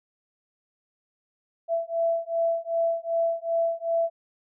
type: beating tone pair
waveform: sine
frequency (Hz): 666 / 668.6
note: E5 / E5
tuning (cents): +18 / +24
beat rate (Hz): 2.6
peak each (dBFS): -26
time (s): 1.68-4.1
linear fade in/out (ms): 50
effects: none